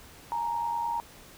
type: tone pair together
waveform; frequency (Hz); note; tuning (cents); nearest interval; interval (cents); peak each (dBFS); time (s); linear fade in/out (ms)
sine; 842.6 / 932.3; G#5 / A#5; +25 / 0; major second; 175; -36 / -28; 0.32-1; 0
effects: pink hiss -51 dBFS RMS until 1.37 s